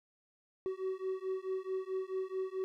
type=beating tone pair; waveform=triangle; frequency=375.6 / 380.2 Hz; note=F#4 / F#4; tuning=+26 / +47 cents; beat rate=4.6 Hz; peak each=-36 / -36 dBFS; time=0.66-2.64 s; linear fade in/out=0 ms; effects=none